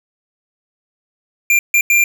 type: tone bursts at uneven times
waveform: square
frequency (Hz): 2381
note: D7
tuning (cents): +23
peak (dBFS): -10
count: 3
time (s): 1.5-1.59 / 1.74-1.81 / 1.9-2.04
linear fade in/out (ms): 2
effects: 7-bit